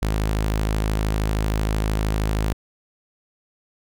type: tone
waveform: sawtooth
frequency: 53 Hz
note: G#1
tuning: 36 cents sharp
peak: -16 dBFS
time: 0.02-2.53 s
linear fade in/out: 5 ms
effects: none